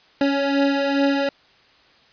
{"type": "beating tone pair", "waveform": "25% pulse", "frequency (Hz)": [278.1, 280.5], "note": ["C#4", "C#4"], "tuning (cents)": [6, 21], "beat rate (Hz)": 2.4, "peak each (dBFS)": [-15, -20], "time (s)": [0.21, 1.29], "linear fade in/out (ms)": 2, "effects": ["white hiss -54 dBFS RMS until 2.12 s", "resampled to 11025 Hz"]}